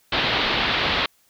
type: low-pass noise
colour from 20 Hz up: white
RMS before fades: -22 dBFS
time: 0.12-1.06 s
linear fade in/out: 5 ms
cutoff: 4100 Hz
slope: 48 dB/octave
effects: white hiss -61 dBFS RMS until 1.29 s